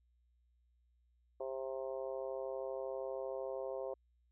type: harmonic tone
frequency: 132.7 Hz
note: C3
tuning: 25 cents sharp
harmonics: 3 / 4 / 5 / 6 / 7 / 8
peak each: -44 / -41 / -46 / -56 / -54 / -57 dBFS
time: 1.4-3.94 s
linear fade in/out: 5 ms
effects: added 60 Hz sine -70 dBFS peak until 4.31 s